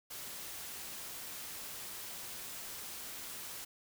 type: noise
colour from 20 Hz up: white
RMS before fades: -45 dBFS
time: 0.1-3.65 s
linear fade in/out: 10 ms
effects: none